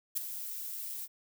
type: noise with ADSR envelope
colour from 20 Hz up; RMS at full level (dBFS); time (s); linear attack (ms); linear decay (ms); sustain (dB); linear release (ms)
violet; -29; 0.15-1.08; 22; 11; -11; 43
effects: none